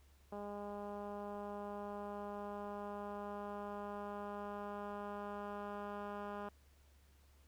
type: tone with low-pass filter sweep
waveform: 10% pulse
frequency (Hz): 204.5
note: G#3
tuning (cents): -26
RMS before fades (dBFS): -45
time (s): 0.32-6.49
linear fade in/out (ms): 5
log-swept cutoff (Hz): 820 to 1500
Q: 1.1
effects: added 70 Hz sine -64 dBFS peak until 7.47 s + pink hiss -72 dBFS RMS until 7.47 s